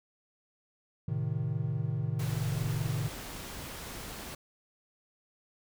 triangle chord, A diminished, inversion none, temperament equal, 110 / 130.81 / 155.56 Hz, A2 / C3 / Eb3, 0 / 0 / 0 cents, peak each -32 dBFS, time 1.08-3.09 s, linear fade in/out 5 ms
pink noise, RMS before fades -42 dBFS, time 2.19-4.35 s, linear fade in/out 5 ms
effects none

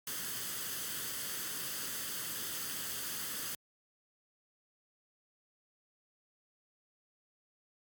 white noise with comb filter, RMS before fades -39 dBFS, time 0.07-3.55 s, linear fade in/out 2 ms, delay 0.63 ms, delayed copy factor +0.55, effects high-pass 100 Hz 12 dB/octave + MP3 96 kbps

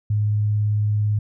sine tone with vibrato, 105.1 Hz, G#2, 21 cents sharp, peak -17 dBFS, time 0.1-1.19 s, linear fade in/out 5 ms, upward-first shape sine, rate 18 Hz, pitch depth 9 cents each way, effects none

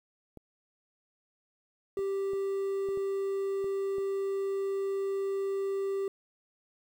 clicks, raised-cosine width 2 ms, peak -33 dBFS, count 7, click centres 0.373 / 1.991 / 2.334 / 2.888 / 2.974 / 3.643 / 3.983 s
triangle tone, 392 Hz, G4, in tune, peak -27 dBFS, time 1.97-6.08 s, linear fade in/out 2 ms
effects 10-bit

